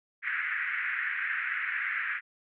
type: band-pass noise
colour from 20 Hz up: pink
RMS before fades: -32 dBFS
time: 0.22-2.21 s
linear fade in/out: 50 ms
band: 1500 to 2200 Hz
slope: 48 dB/octave
effects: none